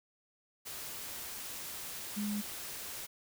sine tone in noise, 207.7 Hz, G#3, in tune, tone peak -33 dBFS, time 2.16-2.42 s, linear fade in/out 20 ms, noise white, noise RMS -43 dBFS, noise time 0.65-3.07 s, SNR +7 dB, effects none

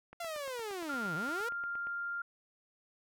click train, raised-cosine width 0.5 ms, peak -35 dBFS, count 16, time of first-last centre 0.13-1.87 s, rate 8.62 Hz
sawtooth linear two-way sweep, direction down then up, 696 to 146.83 to 495.1 Hz, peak -34 dBFS, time 0.2-1.49 s, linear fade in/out 5 ms, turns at 1.15 s
sine tone, 1396.9 Hz, F6, in tune, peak -35 dBFS, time 0.89-2.22 s, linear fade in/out 5 ms
effects none

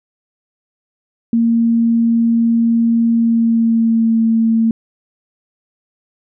sine tone with pitch glide, 230.9 to 225.9 Hz, A#3 to A3, -16 to +46 cents, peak -10 dBFS, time 1.33-4.71 s, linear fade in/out 2 ms, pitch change -38 cents, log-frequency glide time 3.13-4.19 s, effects none

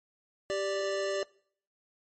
square tone pair together, 392 / 587.3 Hz, G4 / D5, 0 / 0 cents, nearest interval perfect fifth, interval 700 cents, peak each -34 / -32 dBFS, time 0.5-1.23 s, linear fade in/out 0 ms, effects noise-tail reverb RT60 0.6 s tail -23 dB re dry + MP3 32 kbps

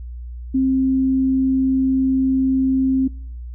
sine tone, 263.7 Hz, C4, 14 cents sharp, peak -14 dBFS, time 0.54-3.08 s, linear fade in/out 10 ms, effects noise-tail reverb RT60 0.6 s tail -25 dB re dry + added 60 Hz sine -29 dBFS peak until 3.54 s

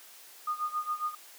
sine tone with tremolo, 1226 Hz, D#6, 26 cents flat, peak -27 dBFS, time 0.47-1.15 s, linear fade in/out 5 ms, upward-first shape sine, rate 7.3 Hz, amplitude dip 85%, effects white hiss -52 dBFS RMS until 1.38 s + high-pass 400 Hz 12 dB/octave

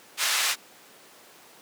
pink band-pass noise, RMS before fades -25 dBFS, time 0.17-0.56 s, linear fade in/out 50 ms, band 1600 to 9700 Hz, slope 12 dB/octave, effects pink hiss -51 dBFS RMS until 1.61 s + high-pass 300 Hz 12 dB/octave

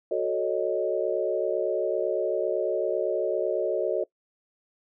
sine chord, D# half-diminished seventh, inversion first, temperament equal, 370 / 440 / 554.4 / 622.3 Hz, F#4 / A4 / C#5 / D#5, 0 / 0 / 0 / 0 cents, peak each -29 dBFS, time 0.11-4.04 s, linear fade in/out 5 ms, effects noise-tail reverb RT60 0.1 s tail -22 dB re dry

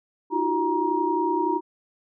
sine tone cluster, 312 / 344.4 / 375.2 / 944 Hz, D#4 / F4 / F#4 / A#5, +5 / -24 / +24 / +22 cents, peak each -28 / -27 / -28 / -24 dBFS, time 0.3-1.61 s, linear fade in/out 50 ms, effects none

